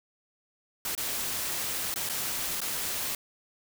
white noise with dropouts, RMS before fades -32 dBFS, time 0.85-3.15 s, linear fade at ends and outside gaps 2 ms, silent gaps 0.951-0.977 / 1.941-1.959 / 2.091-2.096 / 2.605-2.615 s, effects none

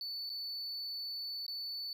triangle tone with dropouts, 4482 Hz, C#8, 18 cents sharp, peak -37 dBFS, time 0.01-1.93 s, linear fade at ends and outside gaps 1 ms, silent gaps 0.294-0.3 / 1.465-1.48 s, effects none

